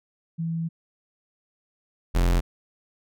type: tone pair in turn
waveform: sine / 45% pulse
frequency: 164.81 / 43.65 Hz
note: E3 / F1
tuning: 0 / 0 cents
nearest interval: octave + major seventh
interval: 2300 cents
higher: first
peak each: -25 / -18 dBFS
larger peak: second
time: 0.38-0.69 / 2.14-2.41 s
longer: first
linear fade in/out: 20 ms
effects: none